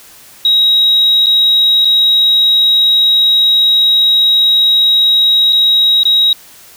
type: tone with dropouts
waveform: sine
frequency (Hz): 3815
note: A#7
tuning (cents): +39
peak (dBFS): -5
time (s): 0.45-6.33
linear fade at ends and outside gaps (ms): 2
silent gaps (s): 1.261-1.267 / 1.848-1.853 / 5.525-5.529 / 6.033-6.053
effects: tanh soft clip ceiling -3 dBFS + white hiss -39 dBFS RMS until 6.76 s